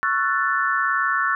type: chord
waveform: sine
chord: F# minor seventh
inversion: second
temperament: equal with one note detuned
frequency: 1108.7 / 1341.6 / 1480 / 1760 Hz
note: C#6 / E6 / F#6 / A6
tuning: 0 / +30 / 0 / 0 cents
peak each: -24 dBFS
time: 0.03-1.35 s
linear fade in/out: 0 ms
effects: none